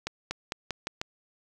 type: accelerating click train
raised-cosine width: 0.2 ms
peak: -14 dBFS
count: 6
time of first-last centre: 0.07-1.015 s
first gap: 240 ms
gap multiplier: 0.88
effects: none